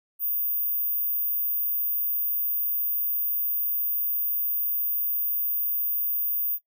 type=tone; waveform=sine; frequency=14917 Hz; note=A#9; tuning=in tune; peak=-24 dBFS; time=0.19-6.59 s; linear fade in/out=50 ms; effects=noise-tail reverb RT60 0.1 s tail -20 dB re dry